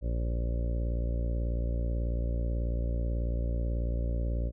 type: harmonic tone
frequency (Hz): 58.27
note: A#1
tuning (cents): 0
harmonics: 1 / 2 / 3 / 4 / 5 / 6 / 7 / 8 / 9 / 10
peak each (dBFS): -28 / -37 / -43 / -45 / -45 / -50 / -49 / -53 / -45 / -46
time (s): 0.01-4.52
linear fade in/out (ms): 50
effects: none